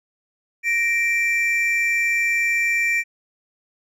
triangle tone pair together, 1864.7 / 2349 Hz, A#6 / D7, 0 / 0 cents, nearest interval major third, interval 400 cents, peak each -22 / -17 dBFS, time 0.63-3.04 s, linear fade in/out 50 ms, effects none

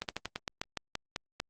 slowing click train, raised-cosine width 0.2 ms, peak -16 dBFS, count 11, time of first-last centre 0.02-1.401 s, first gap 68 ms, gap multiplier 1.15, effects Opus 24 kbps

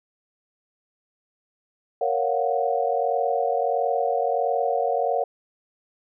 sine chord, Gb major seventh, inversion first, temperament equal, 466.2 / 554.4 / 698.5 / 740 Hz, Bb4 / Db5 / F5 / Gb5, 0 / 0 / 0 / 0 cents, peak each -26 dBFS, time 2.01-5.24 s, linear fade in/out 5 ms, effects none

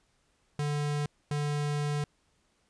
square tone bursts at uneven times, 146.83 Hz, D3, in tune, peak -29 dBFS, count 2, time 0.59-1.06 / 1.31-2.04 s, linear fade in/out 2 ms, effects pink hiss -71 dBFS RMS until 2.69 s + resampled to 22050 Hz

